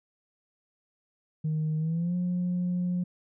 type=tone with pitch glide; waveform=sine; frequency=155.56 to 178.69 Hz; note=D#3 to F3; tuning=0 to +40 cents; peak=-24 dBFS; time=1.44-3.04 s; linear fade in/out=10 ms; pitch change=+240 cents; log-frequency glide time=1.78-2.15 s; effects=tanh soft clip ceiling -23 dBFS